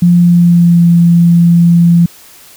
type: tone with pitch glide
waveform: sine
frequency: 174.61 to 170.92 Hz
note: F3 to F3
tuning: 0 to -37 cents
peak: -3 dBFS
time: 0.02-2.06 s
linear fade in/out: 5 ms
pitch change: -37 cents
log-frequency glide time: 0.15-0.85 s
effects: white hiss -38 dBFS RMS until 2.56 s